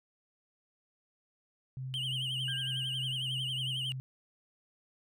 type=tone with tremolo; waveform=sine; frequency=130.6 Hz; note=C3; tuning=3 cents flat; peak=-36 dBFS; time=1.77-4 s; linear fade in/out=0 ms; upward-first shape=sine; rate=3.3 Hz; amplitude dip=30%
type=tone with vibrato; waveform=triangle; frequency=3006 Hz; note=F#7; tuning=27 cents sharp; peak=-32 dBFS; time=1.94-3.92 s; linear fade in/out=0 ms; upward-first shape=triangle; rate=11 Hz; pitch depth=130 cents each way
type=tone with exponential decay; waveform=sine; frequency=1600 Hz; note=G6; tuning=35 cents sharp; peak=-39 dBFS; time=2.48-3.31 s; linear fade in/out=2 ms; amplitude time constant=180 ms
effects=none